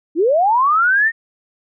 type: linear sweep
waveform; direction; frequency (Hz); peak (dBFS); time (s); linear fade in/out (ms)
sine; up; 291.1 to 1864.7; -11; 0.15-1.12; 50
effects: none